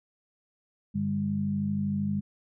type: tone cluster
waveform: sine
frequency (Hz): 98.4 / 148.6 / 201.4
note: G2 / D3 / G3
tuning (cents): +7 / +21 / +47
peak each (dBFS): -35 / -34 / -27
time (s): 0.94-2.21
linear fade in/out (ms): 20
effects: none